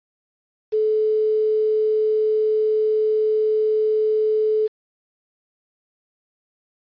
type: tone with quantisation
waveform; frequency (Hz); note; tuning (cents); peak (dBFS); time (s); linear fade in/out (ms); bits
sine; 432; A4; -32; -16; 0.72-4.68; 20; 7
effects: resampled to 11025 Hz